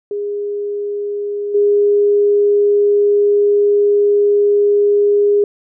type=tone with level steps; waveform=sine; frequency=409.7 Hz; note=G#4; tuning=24 cents flat; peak=-18 / -9 dBFS; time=0.11-5.44 s; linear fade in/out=2 ms; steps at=1.54 s; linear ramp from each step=10 ms; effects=none